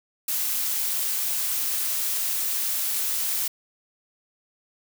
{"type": "noise", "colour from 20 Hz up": "blue", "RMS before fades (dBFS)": -26, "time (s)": [0.28, 3.48], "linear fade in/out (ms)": 5, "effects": []}